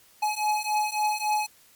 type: beating tone pair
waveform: square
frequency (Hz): 845 / 848.6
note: G#5 / G#5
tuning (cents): +30 / +37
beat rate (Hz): 3.6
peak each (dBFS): -28 / -27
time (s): 0.22-1.47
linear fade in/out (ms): 10
effects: white hiss -57 dBFS RMS until 1.75 s + MP3 96 kbps